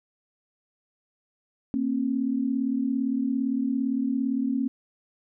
sine tone pair together, 233.1 / 270.7 Hz, A#3 / C#4, 0 / -41 cents, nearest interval minor third, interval 259 cents, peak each -27 / -25 dBFS, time 1.74-4.68 s, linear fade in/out 0 ms, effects none

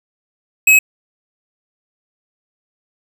square tone, 2558 Hz, D#7, 47 cents sharp, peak -7 dBFS, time 0.67-0.79 s, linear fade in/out 5 ms, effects none

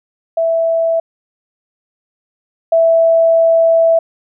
sine tone pair in turn, 659.3 / 659.3 Hz, E5 / E5, 0 / 0 cents, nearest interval unison, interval 0 cents, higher neither, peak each -11 / -7 dBFS, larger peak second, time 0.37-1 / 2.72-3.99 s, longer second, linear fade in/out 5 ms, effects none

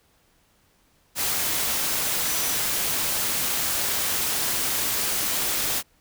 sine tone in noise, 5920 Hz, F#8, in tune, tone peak -34 dBFS, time 2.23-2.58 s, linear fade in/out 50 ms, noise white, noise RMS -25 dBFS, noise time 1.15-5.83 s, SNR -12 dB, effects pink hiss -63 dBFS RMS until 6 s

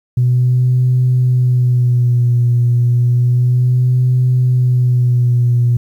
sine tone with vibrato, 123.47 Hz, B2, in tune, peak -8 dBFS, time 0.17-5.77 s, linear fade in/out 5 ms, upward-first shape sine, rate 0.31 Hz, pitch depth 41 cents each way, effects tanh soft clip ceiling -5 dBFS + 8-bit

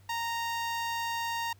sawtooth tone with notch filter, 928 Hz, A#5, 8 cents flat, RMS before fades -33 dBFS, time 0.09-1.53 s, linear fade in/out 5 ms, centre 10000 Hz, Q 1.8, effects added 98 Hz sine -55 dBFS peak until 1.59 s + pink hiss -65 dBFS RMS until 1.59 s

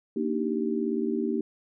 sine chord, Eb major seventh, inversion second, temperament just, 233.3 / 291.7 / 311.1 / 388.9 Hz, Bb3 / D4 / Eb4 / G4, +2 / -12 / 0 / -14 cents, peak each -29 / -34 / -31 / -30 dBFS, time 0.16-1.41 s, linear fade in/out 5 ms, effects none

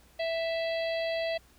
harmonic tone with a mistuned harmonic, 659.3 Hz, E5, in tune, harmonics 1 / 3 / 4 / 5 / 6 / 7, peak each -29 / -39 / -41 / -43 / -45 / -46 dBFS, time 0.19-1.38 s, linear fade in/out 10 ms, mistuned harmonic 6, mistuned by +35 cents, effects added 60 Hz sine -61 dBFS peak until 1.58 s + pink hiss -61 dBFS RMS until 1.58 s

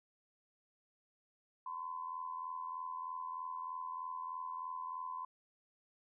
sine tone with amplitude modulation, 1019 Hz, C6, 46 cents flat, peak -37 dBFS, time 1.66-5.25 s, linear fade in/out 5 ms, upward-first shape sine, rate 83.2 Hz, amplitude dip 65%, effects none

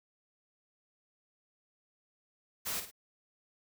white noise with echo, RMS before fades -36 dBFS, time 2.65-2.81 s, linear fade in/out 20 ms, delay 52 ms, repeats 2, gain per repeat -8 dB, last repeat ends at 2.914 s, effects none

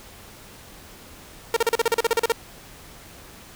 sawtooth tone bursts, 461.2 Hz, A#4, 19 cents flat, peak -13 dBFS, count 13, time 1.54-2.321 s, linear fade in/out 2 ms, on 25 ms, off 38 ms, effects pink hiss -45 dBFS RMS until 3.55 s

